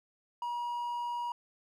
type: tone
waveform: triangle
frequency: 958 Hz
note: A#5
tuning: 47 cents sharp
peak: -31 dBFS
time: 0.42-1.32 s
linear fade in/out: 2 ms
effects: none